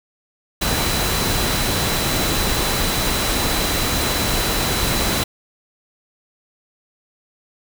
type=tone in noise; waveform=sine; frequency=3991 Hz; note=B7; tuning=17 cents sharp; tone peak=-28 dBFS; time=0.61-5.24 s; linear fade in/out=10 ms; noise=pink; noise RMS=-20 dBFS; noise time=0.61-5.24 s; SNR=-11 dB; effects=none